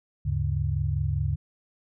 sine tone cluster, 75.8 / 100.7 / 141.3 Hz, D#2 / G2 / C#3, -45 / +47 / +34 cents, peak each -28 dBFS, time 0.25-1.36 s, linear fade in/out 10 ms, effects none

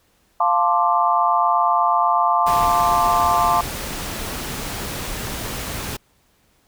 sine chord, D minor seventh, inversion first, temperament equal, 698.5 / 880 / 1046.5 / 1174.7 Hz, F5 / A5 / C6 / D6, 0 / 0 / 0 / 0 cents, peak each -20 dBFS, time 0.4-3.61 s, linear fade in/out 5 ms
pink noise, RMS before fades -28 dBFS, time 2.46-5.97 s, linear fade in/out 10 ms
effects pink hiss -61 dBFS RMS until 6.67 s

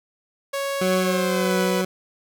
sawtooth tone with pitch glide, 554.4 to 493.9 Hz, C#5 to B4, 0 to 0 cents, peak -20 dBFS, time 0.53-1.82 s, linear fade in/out 10 ms, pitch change -200 cents, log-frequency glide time 1-1.56 s
20% pulse tone with tremolo, 185.7 Hz, F#3, 7 cents sharp, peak -15 dBFS, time 0.81-1.85 s, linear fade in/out 5 ms, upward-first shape triangle, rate 1.6 Hz, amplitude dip 25%
effects none

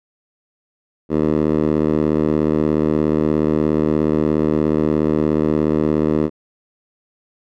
10% pulse tone with band-pass filter, 76.9 Hz, D#2, 20 cents flat, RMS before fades -17 dBFS, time 1.09-6.3 s, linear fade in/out 50 ms, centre 340 Hz, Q 1.1, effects none

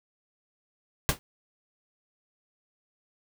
pink noise with exponential decay, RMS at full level -20 dBFS, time 1.09-1.19 s, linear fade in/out 0 ms, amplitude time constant 21 ms, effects none

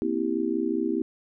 sine chord, C dominant seventh, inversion third, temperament just, 235.5 / 261.6 / 327 / 392.4 Hz, Bb3 / C4 / E4 / G4, +18 / 0 / -14 / +2 cents, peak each -31 / -30 / -27 / -30 dBFS, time 0.02-1.02 s, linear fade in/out 0 ms, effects none

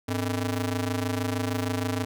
sawtooth ring-modulated tone, 179.8 Hz, F#3, 49 cents flat, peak -19 dBFS, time 0.08-2.05 s, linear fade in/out 10 ms, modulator 76.7 Hz, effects none

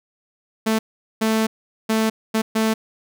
sawtooth tone bursts at uneven times, 220.7 Hz, A3, 5 cents sharp, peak -13 dBFS, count 5, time 0.66-0.79 / 1.21-1.47 / 1.89-2.1 / 2.34-2.42 / 2.55-2.74 s, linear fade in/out 10 ms, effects none

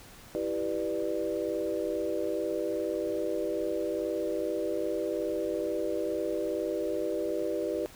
sine chord, E minor seventh, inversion none, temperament equal with one note detuned, 329.6 / 392 / 493.9 / 593.1 Hz, E4 / G4 / B4 / D5, 0 / 0 / 0 / +17 cents, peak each -34 dBFS, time 0.35-7.86 s, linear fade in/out 0 ms, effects pink hiss -51 dBFS RMS until 7.95 s

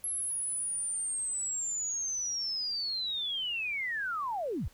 sine linear sweep, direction down, 11175 to 39.66 Hz, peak -31 dBFS, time 0.04-4.68 s, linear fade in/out 0 ms, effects pink hiss -61 dBFS RMS until 4.73 s

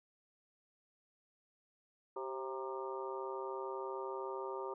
harmonic tone with a mistuned harmonic, 133.1 Hz, C3, 30 cents sharp, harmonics 3 / 4 / 5 / 6 / 7 / 8 / 9, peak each -42 / -46 / -54 / -54 / -45 / -55 / -48 dBFS, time 2.16-4.74 s, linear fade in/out 5 ms, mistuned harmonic 3, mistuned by -42 cents, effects none

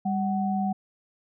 sine tone pair together, 198.2 / 749.1 Hz, G3 / F#5, +19 / +21 cents, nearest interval octave + major seventh, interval 2302 cents, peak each -25 / -28 dBFS, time 0.05-0.73 s, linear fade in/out 10 ms, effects none

